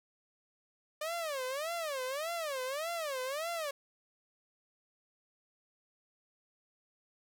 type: tone with vibrato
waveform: sawtooth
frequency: 591 Hz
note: D5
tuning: 11 cents sharp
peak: -31 dBFS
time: 1.01-3.71 s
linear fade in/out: 5 ms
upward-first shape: sine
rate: 1.7 Hz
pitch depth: 260 cents each way
effects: none